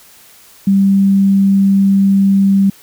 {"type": "tone", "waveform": "sine", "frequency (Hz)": 196, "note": "G3", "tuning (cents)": 0, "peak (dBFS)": -7, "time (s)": [0.67, 2.7], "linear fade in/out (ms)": 5, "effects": ["white hiss -43 dBFS RMS until 2.82 s"]}